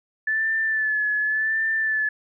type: tone with vibrato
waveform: sine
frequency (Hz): 1742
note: A6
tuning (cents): -18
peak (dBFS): -20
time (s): 0.27-2.09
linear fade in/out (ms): 5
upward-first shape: sine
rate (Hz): 0.89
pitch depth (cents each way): 40
effects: none